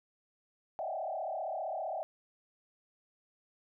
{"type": "tone with frequency modulation", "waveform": "sine", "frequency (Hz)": 698.5, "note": "F5", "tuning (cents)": 0, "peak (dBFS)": -34, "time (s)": [0.79, 2.03], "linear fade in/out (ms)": 0, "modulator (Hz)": 35.3, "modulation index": 2.7, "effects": []}